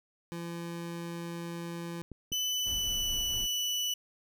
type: tone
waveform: 25% pulse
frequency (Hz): 170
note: F3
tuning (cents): -46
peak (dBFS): -33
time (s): 0.32-2.02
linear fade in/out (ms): 0
type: clicks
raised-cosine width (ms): 3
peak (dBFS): -30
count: 2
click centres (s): 2.117 / 2.319
type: tone with pitch glide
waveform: 30% pulse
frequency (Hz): 3000 to 2967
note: F#7 to F#7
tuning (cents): +23 to +4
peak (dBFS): -27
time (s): 2.32-3.94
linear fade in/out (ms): 5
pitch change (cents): -19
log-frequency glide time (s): 2.48-3.19
type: noise with tremolo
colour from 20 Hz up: brown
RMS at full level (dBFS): -40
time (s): 2.65-3.47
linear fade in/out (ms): 20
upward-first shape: sine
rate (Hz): 4.5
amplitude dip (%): 25
effects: none